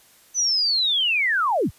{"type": "linear sweep", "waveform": "sine", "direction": "down", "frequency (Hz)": [6100, 32.7], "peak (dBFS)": -18, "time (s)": [0.34, 1.71], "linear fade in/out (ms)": 50, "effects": ["white hiss -54 dBFS RMS until 1.78 s", "resampled to 32000 Hz"]}